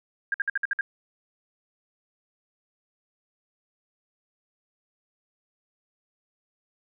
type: tone bursts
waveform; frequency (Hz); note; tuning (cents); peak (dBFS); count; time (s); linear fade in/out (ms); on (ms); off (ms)
sine; 1612; G6; +48; -22; 7; 0.32-0.81; 2; 22; 56
effects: none